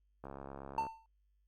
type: click train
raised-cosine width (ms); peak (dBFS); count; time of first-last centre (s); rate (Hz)
1; -32; 44; 0.24-0.867; 68.6
type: tone with exponential decay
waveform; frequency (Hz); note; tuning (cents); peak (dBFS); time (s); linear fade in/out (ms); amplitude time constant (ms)
triangle; 896; A5; +31; -26; 0.78-1.06; 1; 59
effects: added 50 Hz sine -70 dBFS peak until 1.47 s + Opus 48 kbps